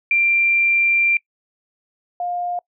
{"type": "tone pair in turn", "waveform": "sine", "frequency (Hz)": [2369, 707.4], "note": ["D7", "F5"], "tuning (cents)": [14, 22], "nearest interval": "octave + major sixth", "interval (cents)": 2092, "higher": "first", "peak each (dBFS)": [-13, -21], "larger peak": "first", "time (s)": [[0.11, 1.17], [2.2, 2.59]], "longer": "first", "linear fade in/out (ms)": 2, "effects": ["noise-tail reverb RT60 0.1 s tail -25 dB re dry"]}